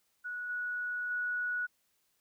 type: tone with level steps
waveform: sine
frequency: 1466 Hz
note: F#6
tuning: 16 cents flat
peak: -36 / -33 / -31 dBFS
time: 0.24-1.67 s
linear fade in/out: 20 ms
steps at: 0.49 / 1.1 s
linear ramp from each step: 10 ms
effects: white hiss -75 dBFS RMS until 2.2 s